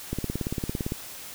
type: click train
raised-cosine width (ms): 3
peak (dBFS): -15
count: 15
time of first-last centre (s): 0.13-0.921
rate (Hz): 17.7
effects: white hiss -41 dBFS RMS until 1.34 s